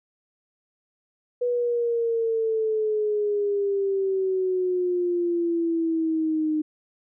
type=exponential sweep; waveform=sine; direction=down; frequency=490.8 to 306.2 Hz; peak=-21 dBFS; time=1.41-6.62 s; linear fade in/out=10 ms; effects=none